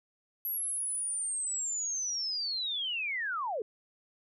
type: linear sweep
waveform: sine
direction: down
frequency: 11700 to 392 Hz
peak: -31 dBFS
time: 0.45-3.62 s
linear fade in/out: 2 ms
effects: none